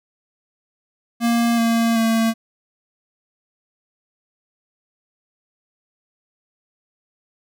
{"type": "tone with pitch steps", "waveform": "square", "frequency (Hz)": [234.1, 229.9, 225.9], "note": ["A#3", "A#3", "A3"], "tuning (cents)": [8, -24, 46], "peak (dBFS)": -16, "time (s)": [1.2, 2.34], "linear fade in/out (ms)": 50, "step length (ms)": 380, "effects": []}